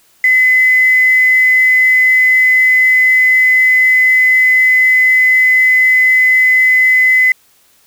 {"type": "tone with quantisation", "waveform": "sine", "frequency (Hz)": 2026, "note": "B6", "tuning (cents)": 44, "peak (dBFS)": -6, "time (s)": [0.24, 7.32], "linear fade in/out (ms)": 2, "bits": 5, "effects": ["white hiss -51 dBFS RMS until 7.86 s"]}